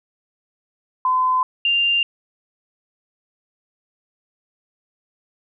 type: tone pair in turn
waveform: sine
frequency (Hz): 1021 / 2791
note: C6 / F7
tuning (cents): -43 / -2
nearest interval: octave + perfect fourth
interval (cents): 1741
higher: second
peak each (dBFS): -15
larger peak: neither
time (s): 1.05-1.43 / 1.65-2.03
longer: neither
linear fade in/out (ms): 2
effects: none